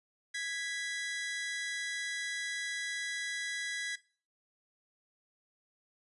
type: tone pair together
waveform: sawtooth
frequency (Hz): 1661.2 / 1976.8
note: G#6 / B6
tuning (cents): 0 / +1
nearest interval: minor third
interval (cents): 301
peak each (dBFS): -35 / -34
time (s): 0.34-3.96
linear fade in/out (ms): 10
effects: noise-tail reverb RT60 0.4 s tail -19 dB re dry + resampled to 24000 Hz